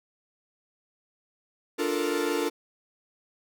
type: chord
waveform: 45% pulse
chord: Bb major seventh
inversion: first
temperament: equal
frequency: 293.7 / 349.2 / 440 / 466.2 Hz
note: D4 / F4 / A4 / Bb4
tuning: 0 / 0 / 0 / 0 cents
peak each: -31 dBFS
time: 1.78-2.5 s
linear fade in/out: 20 ms
effects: none